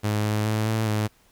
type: tone with pitch steps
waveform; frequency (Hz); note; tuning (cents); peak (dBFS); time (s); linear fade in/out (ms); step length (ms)
sawtooth; 105.5 / 106.3 / 108.4 / 110.7 / 106.8; G#2 / G#2 / A2 / A2 / G#2; +28 / +41 / -25 / +11 / +49; -18; 0.03-1.08; 20; 210
effects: pink hiss -60 dBFS RMS until 1.31 s